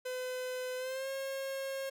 45% pulse tone with pitch glide, 507 to 540.3 Hz, B4 to C#5, +45 to -44 cents, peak -36 dBFS, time 0.05-1.9 s, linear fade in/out 10 ms, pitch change +111 cents, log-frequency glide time 0.77-1.09 s, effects none

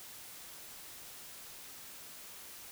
silence, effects white hiss -50 dBFS RMS until 2.71 s

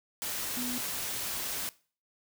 sine tone in noise, 246.9 Hz, B3, in tune, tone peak -35 dBFS, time 0.57-0.78 s, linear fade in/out 0 ms, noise white, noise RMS -35 dBFS, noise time 0.22-1.69 s, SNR -3 dB, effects noise-tail reverb RT60 0.4 s tail -20 dB re dry

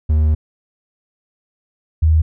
triangle / sine tone pair in turn, 77 / 79.16 Hz, D#2 / D#2, -17 / +30 cents, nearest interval unison, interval 47 cents, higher second, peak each -9 dBFS, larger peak neither, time 0.09-0.35 / 2.02-2.22 s, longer first, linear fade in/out 10 ms, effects none

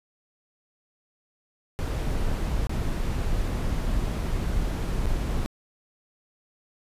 brown noise with dropouts, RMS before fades -26 dBFS, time 1.79-5.46 s, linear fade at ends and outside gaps 0 ms, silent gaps 2.67-2.695 / 5.057-5.064 s, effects resampled to 32000 Hz

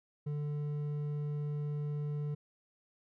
triangle tone with hard clipping, 147.3 Hz, D3, 6 cents sharp, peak -35 dBFS, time 0.26-2.35 s, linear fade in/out 10 ms, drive 9 dB, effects none

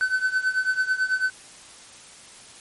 triangle tone with tremolo, 1518 Hz, F#6, 44 cents sharp, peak -15 dBFS, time 0.01-1.3 s, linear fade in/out 0 ms, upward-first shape triangle, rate 9.1 Hz, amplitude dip 90%, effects white hiss -46 dBFS RMS until 2.6 s + MP3 48 kbps

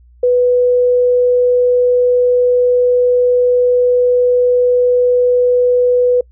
sine tone, 493.9 Hz, B4, in tune, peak -8 dBFS, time 0.23-6.21 s, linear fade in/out 5 ms, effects noise-tail reverb RT60 0.1 s tail -26 dB re dry + added 60 Hz sine -42 dBFS peak until 6.31 s

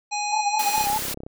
harmonic tone, 830.6 Hz, G#5, in tune, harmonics 1 / 3 / 5 / 7 / 9, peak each -26 / -31 / -33 / -34 / -36 dBFS, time 0.11-0.87 s, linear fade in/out 20 ms
sine tone with vibrato, 840 Hz, G#5, 19 cents sharp, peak -21 dBFS, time 0.32-0.98 s, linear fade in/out 5 ms, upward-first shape sine, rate 4.9 Hz, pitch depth 62 cents each way
white high-pass noise, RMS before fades -29 dBFS, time 0.59-1.14 s, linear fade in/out 5 ms, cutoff 190 Hz, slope 48 dB/octave
click train, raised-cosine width 2 ms, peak -23 dBFS, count 17, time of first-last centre 0.78-1.265 s, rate 33 Hz
effects none

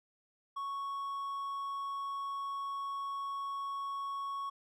triangle tone, 1108.7 Hz, C#6, in tune, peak -34 dBFS, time 0.56-4.5 s, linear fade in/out 10 ms, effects none

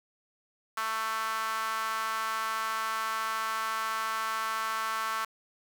sawtooth tone with high-pass filter, 221.5 Hz, A3, 12 cents sharp, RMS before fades -32 dBFS, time 0.77-5.25 s, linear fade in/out 5 ms, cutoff 1200 Hz, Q 4.7, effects 8-bit

